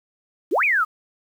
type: exponential two-way sweep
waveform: sine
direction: up then down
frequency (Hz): 270.7 to 2587 to 1196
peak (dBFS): -16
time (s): 0.51-0.85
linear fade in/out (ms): 20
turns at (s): 0.64
effects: 8-bit